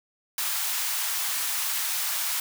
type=high-pass noise; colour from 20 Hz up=white; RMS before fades=-28 dBFS; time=0.38-2.4 s; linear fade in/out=2 ms; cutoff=800 Hz; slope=24 dB/octave; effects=none